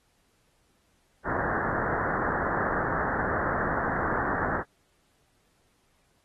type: low-pass noise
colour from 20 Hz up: white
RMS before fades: -29 dBFS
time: 1.24-4.64 s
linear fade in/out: 50 ms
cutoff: 1800 Hz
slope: 96 dB/octave
effects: pink hiss -69 dBFS RMS until 6.24 s + AAC 32 kbps